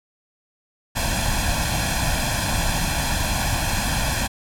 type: noise with comb filter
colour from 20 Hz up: pink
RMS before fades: -22 dBFS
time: 0.95-4.28 s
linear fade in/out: 20 ms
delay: 1.2 ms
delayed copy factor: +0.8
effects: low-pass 12000 Hz 12 dB/octave